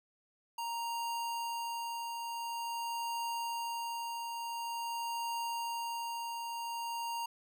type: tone with tremolo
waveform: square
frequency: 933 Hz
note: A#5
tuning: 1 cent sharp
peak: -35 dBFS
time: 0.58-7.26 s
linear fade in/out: 5 ms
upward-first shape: triangle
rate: 0.47 Hz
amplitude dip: 35%
effects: none